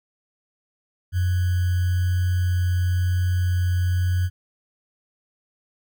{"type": "tone with sample-and-hold", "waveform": "sine", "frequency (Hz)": 89.9, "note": "F#2", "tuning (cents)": -49, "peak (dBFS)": -18, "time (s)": [1.12, 4.3], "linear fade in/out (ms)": 50, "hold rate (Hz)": 1575, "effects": []}